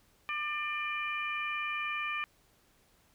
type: harmonic tone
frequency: 597 Hz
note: D5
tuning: 28 cents sharp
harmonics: 2 / 3 / 4 / 5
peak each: -37 / -40 / -35 / -45 dBFS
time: 0.29-2.24 s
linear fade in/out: 0 ms
effects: pink hiss -67 dBFS RMS until 3.14 s